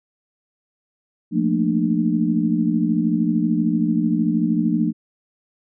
sine chord, Bb major seventh, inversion second, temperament equal with one note detuned, 174.61 / 220 / 233.1 / 300.7 Hz, F3 / A3 / Bb3 / D4, 0 / 0 / 0 / +41 cents, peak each -22 dBFS, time 1.31-4.93 s, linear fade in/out 50 ms, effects none

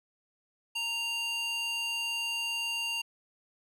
square tone with high-pass filter, 929 Hz, A#5, 6 cents flat, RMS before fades -33 dBFS, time 0.75-3.02 s, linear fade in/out 10 ms, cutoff 2300 Hz, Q 3, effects low-pass 12000 Hz 12 dB/octave

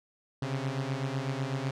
sawtooth beating tone pair, 130.81 / 138.81 Hz, C3 / C#3, 0 / +3 cents, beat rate 8 Hz, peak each -29 / -30 dBFS, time 0.42-1.71 s, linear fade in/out 5 ms, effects low-pass 6000 Hz 12 dB/octave

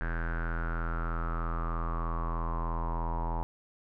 square tone with low-pass filter sweep, 41.58 Hz, E1, 16 cents sharp, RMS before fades -32 dBFS, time 0.01-3.43 s, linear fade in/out 0 ms, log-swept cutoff 1600 to 910 Hz, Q 9.3, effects none

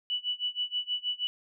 sine tone with tremolo, 2960 Hz, F#7, in tune, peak -26 dBFS, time 0.1-1.27 s, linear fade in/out 0 ms, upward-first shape sine, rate 6.3 Hz, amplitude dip 95%, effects none

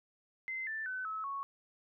sine tone with pitch steps, 2067 / 1768.5 / 1513.1 / 1294.6 / 1107.7 Hz, C7 / A6 / F#6 / E6 / C#6, -22 / +8 / +38 / -32 / -2 cents, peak -36 dBFS, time 0.48-1.43 s, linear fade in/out 0 ms, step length 190 ms, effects none

